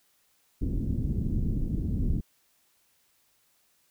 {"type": "low-pass noise", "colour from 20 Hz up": "pink", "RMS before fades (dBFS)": -28, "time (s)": [0.61, 2.21], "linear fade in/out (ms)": 10, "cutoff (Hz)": 270, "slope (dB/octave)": 24, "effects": ["white hiss -68 dBFS RMS until 3.9 s"]}